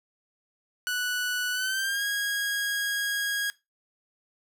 sawtooth tone with pitch glide, 1480 to 1642.2 Hz, F#6 to G#6, 0 to -20 cents, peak -23 dBFS, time 0.87-3.5 s, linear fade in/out 0 ms, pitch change +180 cents, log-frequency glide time 1.52-2.04 s, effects noise-tail reverb RT60 0.2 s tail -18 dB re dry

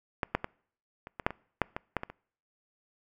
clicks, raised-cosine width 0.5 ms, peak -13 / -10 / -17 / -27 / -21 / -9 / -23 / -9 / -18 / -13 / -20 / -27 dBFS, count 12, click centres 0.232 / 0.35 / 0.444 / 1.071 / 1.198 / 1.265 / 1.306 / 1.617 / 1.765 / 1.967 / 2.034 / 2.1 s, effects noise-tail reverb RT60 0.6 s tail -26 dB re dry

